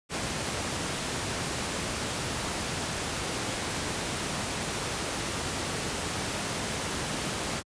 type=noise; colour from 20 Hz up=pink; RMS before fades=-31 dBFS; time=0.09-7.63 s; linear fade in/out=50 ms; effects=high-pass 80 Hz 12 dB/octave + resampled to 22050 Hz